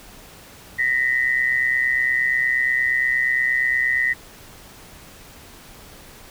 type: tone pair together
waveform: sine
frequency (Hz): 1857 / 1985.5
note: A#6 / B6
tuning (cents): -7 / +9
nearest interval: minor second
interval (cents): 116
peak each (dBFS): -20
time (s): 0.78-4.14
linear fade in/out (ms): 20
effects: pink hiss -44 dBFS RMS until 6.3 s